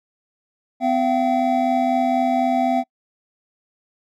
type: tone cluster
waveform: triangle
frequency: 254.1 / 683 / 767 Hz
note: B3 / F5 / G5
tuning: +49 / -39 / -38 cents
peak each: -19 dBFS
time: 0.8-2.84 s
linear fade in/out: 50 ms
effects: noise-tail reverb RT60 0.1 s tail -26 dB re dry